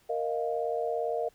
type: chord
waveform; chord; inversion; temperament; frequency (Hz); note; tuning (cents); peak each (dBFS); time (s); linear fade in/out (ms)
sine; Bb suspended fourth; none; just; 466.2 / 621.6 / 699.2; Bb4 / Eb5 / F5; 0 / -2 / +2; -31 / -33 / -33; 0.09-1.29; 10
effects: pink hiss -64 dBFS RMS until 1.34 s